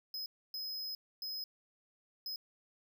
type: tone bursts at uneven times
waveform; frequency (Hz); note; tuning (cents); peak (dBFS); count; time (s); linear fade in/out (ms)
square; 5080; D#8; +35; -39; 4; 0.14-0.26 / 0.54-0.95 / 1.22-1.44 / 2.26-2.36; 2
effects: none